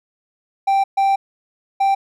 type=tone bursts at uneven times; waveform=triangle; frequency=784 Hz; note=G5; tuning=in tune; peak=-11 dBFS; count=3; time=0.67-0.84 / 0.97-1.16 / 1.8-1.95 s; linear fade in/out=10 ms; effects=none